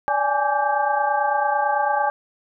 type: tone cluster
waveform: sine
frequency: 581 / 817 / 846 / 1161 / 1576 Hz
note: D5 / G#5 / G#5 / D6 / G6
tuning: -19 / -29 / +32 / -20 / +9 cents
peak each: -26 / -24 / -21 / -28 / -27 dBFS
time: 0.08-2.1 s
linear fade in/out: 0 ms
effects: none